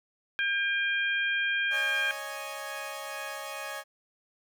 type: harmonic tone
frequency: 802 Hz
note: G5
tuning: 39 cents sharp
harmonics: 2 / 3 / 4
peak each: -27 / -32 / -35 dBFS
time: 0.39-2.11 s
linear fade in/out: 0 ms
type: chord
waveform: 15% pulse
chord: C# suspended second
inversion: none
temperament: equal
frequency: 554.4 / 622.3 / 830.6 Hz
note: C#5 / D#5 / G#5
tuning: 0 / 0 / 0 cents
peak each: -34 dBFS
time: 1.7-3.84 s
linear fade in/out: 50 ms
effects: none